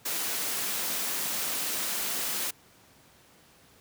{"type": "high-pass noise", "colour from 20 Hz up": "white", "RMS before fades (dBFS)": -31, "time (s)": [0.05, 2.51], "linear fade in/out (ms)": 10, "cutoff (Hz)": 150, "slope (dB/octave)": 24, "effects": ["pink hiss -58 dBFS RMS until 3.8 s", "high-pass 80 Hz 12 dB/octave"]}